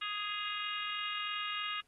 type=harmonic tone with a mistuned harmonic; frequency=415.3 Hz; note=G#4; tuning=in tune; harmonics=3 / 4 / 5 / 6 / 7 / 8 / 9; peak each=-40 / -45 / -45 / -45 / -40 / -48 / -48 dBFS; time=0.01-1.81 s; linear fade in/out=10 ms; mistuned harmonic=7; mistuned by=-40 cents; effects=pink hiss -73 dBFS RMS until 1.87 s + AAC 32 kbps